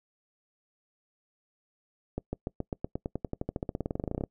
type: accelerating click train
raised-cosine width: 2 ms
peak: -18 dBFS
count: 29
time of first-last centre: 2.18-4.238 s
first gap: 150 ms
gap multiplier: 0.94
effects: noise-tail reverb RT60 0.1 s tail -24 dB re dry